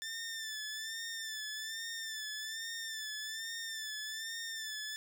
15% pulse tone with vibrato, 1774 Hz, A6, 14 cents sharp, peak -33 dBFS, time 0.02-4.96 s, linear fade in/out 0 ms, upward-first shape sine, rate 1.2 Hz, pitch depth 54 cents each way, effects none

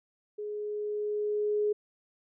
sine tone with level ramp, 418.7 Hz, G#4, 14 cents sharp, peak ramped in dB -34 to -24 dBFS, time 0.38-1.73 s, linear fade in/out 10 ms, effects none

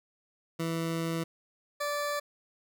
20% pulse tone pair in turn, 164.81 / 583.1 Hz, E3 / D5, 0 / -13 cents, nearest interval octave + minor seventh, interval 2187 cents, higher second, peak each -25 dBFS, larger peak neither, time 0.59-1.24 / 1.8-2.2 s, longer first, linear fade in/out 10 ms, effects none

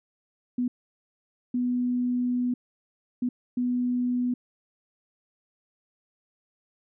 sine tone bursts at uneven times, 246.9 Hz, B3, in tune, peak -23 dBFS, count 4, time 0.58-0.68 / 1.54-2.54 / 3.22-3.29 / 3.57-4.34 s, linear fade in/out 5 ms, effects none

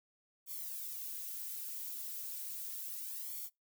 violet noise with flanger, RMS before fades -43 dBFS, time 0.46-3.5 s, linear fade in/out 50 ms, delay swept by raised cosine 0.89 to 4.09 ms, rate 0.34 Hz, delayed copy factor +0.9, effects noise-tail reverb RT60 0.2 s tail -26 dB re dry

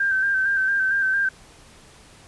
sine tone with vibrato, 1568 Hz, G6, in tune, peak -18 dBFS, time 0-1.29 s, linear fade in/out 5 ms, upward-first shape square, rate 4.4 Hz, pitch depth 31 cents each way, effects pink hiss -49 dBFS RMS until 2.27 s + resampled to 24000 Hz

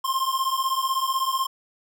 square beating tone pair, 1051 / 1067 Hz, C6 / C6, +7 / +34 cents, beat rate 16 Hz, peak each -26 dBFS, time 0.04-1.47 s, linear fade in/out 10 ms, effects none

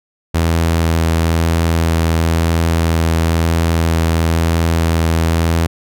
sawtooth tone with vibrato, 82.41 Hz, E2, in tune, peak -8 dBFS, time 0.34-5.67 s, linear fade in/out 10 ms, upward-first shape sine, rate 1 Hz, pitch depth 10 cents each way, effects none

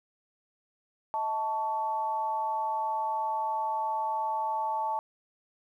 sine tone with amplitude modulation, 880 Hz, A5, in tune, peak -24 dBFS, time 1.14-4.99 s, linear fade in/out 0 ms, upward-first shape sine, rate 243 Hz, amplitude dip 75%, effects 11-bit

